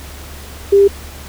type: tone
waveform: sine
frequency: 398.5 Hz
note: G4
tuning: 28 cents sharp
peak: -5 dBFS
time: 0.72-0.88 s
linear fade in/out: 10 ms
effects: added 72 Hz sine -32 dBFS peak until 1.28 s + pink hiss -35 dBFS RMS until 1.28 s